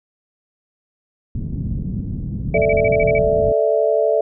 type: low-pass noise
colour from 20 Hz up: white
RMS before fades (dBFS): -24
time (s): 1.35-3.52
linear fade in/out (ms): 2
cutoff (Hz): 200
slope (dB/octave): 24
type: tone bursts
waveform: sine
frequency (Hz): 2290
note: D7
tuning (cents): -44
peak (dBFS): -20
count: 9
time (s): 2.54-3.186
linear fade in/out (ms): 5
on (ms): 38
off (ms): 38
type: chord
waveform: sine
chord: A suspended fourth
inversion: none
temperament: equal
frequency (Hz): 440 / 587.3 / 659.3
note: A4 / D5 / E5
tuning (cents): 0 / 0 / 0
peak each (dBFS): -18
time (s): 2.54-4.21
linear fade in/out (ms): 5
effects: none